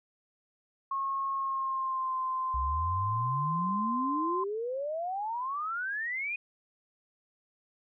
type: tone with pitch glide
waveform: sine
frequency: 1087 to 1039.1 Hz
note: C#6 to C6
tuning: -34 to -12 cents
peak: -29 dBFS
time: 0.91-4.44 s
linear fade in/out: 5 ms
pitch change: -78 cents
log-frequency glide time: 1.35-2.15 s
type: exponential sweep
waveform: sine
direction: up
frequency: 62 to 2500 Hz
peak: -31 dBFS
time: 2.54-6.36 s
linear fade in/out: 5 ms
effects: none